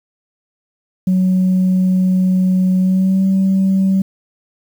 sine tone with pitch glide, 185.4 to 191.72 Hz, F#3 to G3, +4 to -38 cents, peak -9 dBFS, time 1.07-4.02 s, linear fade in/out 5 ms, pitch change +58 cents, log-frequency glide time 2.79-3.23 s, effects tanh soft clip ceiling -8 dBFS + 7-bit

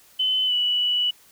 sine tone with pitch glide, 3036 to 2953 Hz, F#7 to F#7, +44 to -4 cents, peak -19 dBFS, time 0.19-1.11 s, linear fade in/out 10 ms, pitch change -48 cents, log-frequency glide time 0.46-0.53 s, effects white hiss -54 dBFS RMS until 1.31 s

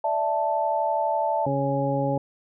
sine chord, D suspended second, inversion none, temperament equal, 587.3 / 659.3 / 880 Hz, D5 / E5 / A5, 0 / 0 / 0 cents, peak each -28 / -26 / -24 dBFS, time 0.04-1.46 s, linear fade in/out 5 ms
harmonic tone, 138.59 Hz, C#3, in tune, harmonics 1 / 2 / 3 / 4 / 6, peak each -27 / -28 / -34 / -26 / -29 dBFS, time 1.46-2.18 s, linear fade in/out 5 ms
effects none

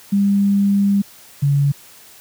sine tone pair in turn, 200 / 141.63 Hz, G3 / C#3, +35 / +38 cents, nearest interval tritone, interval 597 cents, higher first, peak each -12 dBFS, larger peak neither, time 0.12-1.02 / 1.42-1.72 s, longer first, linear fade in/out 10 ms, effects white hiss -44 dBFS RMS until 2.2 s + high-pass 60 Hz 12 dB/octave

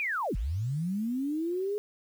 sine linear two-way sweep, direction down then up, 2500 to 41.08 to 421.4 Hz, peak -28 dBFS, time 0-1.78 s, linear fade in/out 0 ms, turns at 0.36 s, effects 9-bit

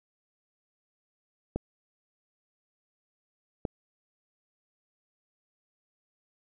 clicks, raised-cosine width 2 ms, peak -16 dBFS, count 2, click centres 1.56 / 3.652 s, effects none

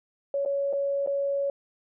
sine tone with dropouts, 559 Hz, C#5, 14 cents sharp, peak -24 dBFS, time 0.34-1.5 s, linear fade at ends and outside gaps 2 ms, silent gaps 0.451-0.459 / 0.728-0.733 / 1.063-1.073 s, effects none

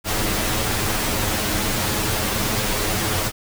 pink noise with comb filter, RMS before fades -22 dBFS, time 0.04-3.32 s, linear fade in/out 50 ms, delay 9.4 ms, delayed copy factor +0.7, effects none

